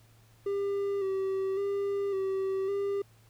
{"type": "tone with vibrato", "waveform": "triangle", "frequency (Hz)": 392, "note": "G4", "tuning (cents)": 0, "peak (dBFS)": -26, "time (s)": [0.46, 3.02], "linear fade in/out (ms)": 5, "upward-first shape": "square", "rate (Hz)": 0.9, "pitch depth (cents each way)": 32, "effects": ["added 112 Hz sine -58 dBFS peak until 3.29 s", "pink hiss -64 dBFS RMS until 3.29 s"]}